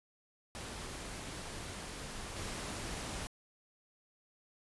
pink noise with level steps, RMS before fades -44 / -41 dBFS, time 0.55-3.27 s, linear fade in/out 0 ms, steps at 2.36 s, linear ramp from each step 5 ms, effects resampled to 24000 Hz

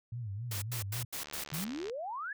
sine tone with vibrato, 109.2 Hz, A2, 13 cents flat, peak -36 dBFS, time 0.12-1.05 s, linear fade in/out 5 ms, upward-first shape sine, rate 3.7 Hz, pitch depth 200 cents each way
white noise bursts, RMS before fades -39 dBFS, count 6, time 0.51-1.645 s, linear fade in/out 5 ms, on 110 ms, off 95 ms
click train, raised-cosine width 0.2 ms, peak -27 dBFS, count 53, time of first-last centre 1.19-1.897 s, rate 73.5 Hz
sine exponential sweep, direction up, 140 to 1760 Hz, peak -36 dBFS, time 1.52-2.33 s, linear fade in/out 5 ms
effects none

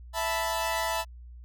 sawtooth chord, E suspended fourth, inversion none, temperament equal, 659.3 / 880 / 987.8 Hz, E5 / A5 / B5, 0 / 0 / 0 cents, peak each -28 dBFS, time 0.13-1.05 s, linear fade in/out 50 ms, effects added 60 Hz sine -43 dBFS peak until 1.44 s

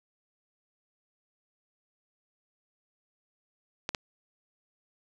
clicks, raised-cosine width 0.2 ms, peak -13 dBFS, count 2, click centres 3.891 / 3.948 s, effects none

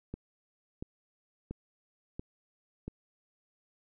click train, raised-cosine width 3 ms, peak -25 dBFS, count 5, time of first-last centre 0.14-2.88 s, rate 1.46 Hz, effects none

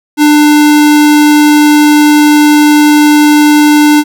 square tone, 298.1 Hz, D4, 26 cents sharp, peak -3 dBFS, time 0.17-4.04 s, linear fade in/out 50 ms, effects none

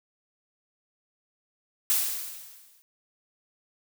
blue noise with exponential decay, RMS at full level -22 dBFS, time 1.9-2.82 s, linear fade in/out 0 ms, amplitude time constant 200 ms, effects none

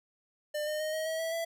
square tone with pitch steps, 599 / 609.5 / 620.1 / 631 / 642 / 653.2 / 664.6 Hz, D5 / D#5 / D#5 / D#5 / E5 / E5 / E5, +34 / -36 / -6 / +24 / -46 / -16 / +14 cents, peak -32 dBFS, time 0.54-1.45 s, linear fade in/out 10 ms, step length 130 ms, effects none

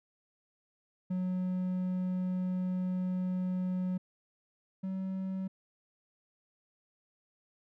triangle tone pair in turn, 183.4 / 189.65 Hz, F#3 / F#3, -15 / +43 cents, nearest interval minor second, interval 58 cents, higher second, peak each -28 / -31 dBFS, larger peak first, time 1.1-3.98 / 4.83-5.48 s, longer first, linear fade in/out 10 ms, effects none

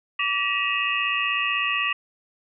sine tone cluster, 1154 / 1922 / 2524 / 2640 / 2828 Hz, D6 / B6 / D#7 / E7 / F7, -31 / -48 / +24 / +2 / +21 cents, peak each -28 dBFS, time 0.19-1.93 s, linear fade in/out 5 ms, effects none

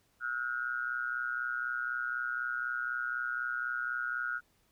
sine tone with amplitude modulation, 1440 Hz, F#6, 47 cents flat, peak -28 dBFS, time 0.2-4.41 s, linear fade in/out 50 ms, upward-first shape sine, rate 124 Hz, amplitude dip 90%, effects pink hiss -71 dBFS RMS until 4.71 s

